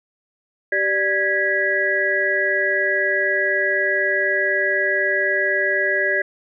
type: tone cluster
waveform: sine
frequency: 387.2 / 590 / 1654 / 1954 Hz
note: G4 / D5 / G#6 / B6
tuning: -21 / +8 / -8 / -19 cents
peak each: -26 / -24 / -20 / -22 dBFS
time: 0.72-6.22 s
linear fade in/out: 5 ms
effects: none